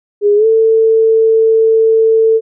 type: tone with pitch glide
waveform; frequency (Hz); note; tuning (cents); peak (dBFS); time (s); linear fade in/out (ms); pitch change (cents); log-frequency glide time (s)
sine; 411.4 to 446.1; G#4 to A4; -16 to +24; -6; 0.21-2.41; 50; +140; 0.36-0.46
effects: none

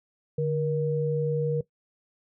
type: tone pair together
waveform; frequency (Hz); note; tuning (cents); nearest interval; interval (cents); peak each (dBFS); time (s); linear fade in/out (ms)
sine; 148.06 / 474.7; D3 / A#4; +14 / +31; octave + minor sixth; 2017; -26; 0.38-1.61; 5
effects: noise-tail reverb RT60 0.1 s tail -18 dB re dry

